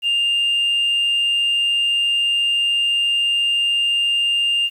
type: tone with amplitude modulation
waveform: sine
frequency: 2803 Hz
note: F7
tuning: 6 cents sharp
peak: -12 dBFS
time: 0.02-4.7 s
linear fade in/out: 50 ms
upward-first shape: sine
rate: 120 Hz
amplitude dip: 35%
effects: tanh soft clip ceiling -13 dBFS + 8-bit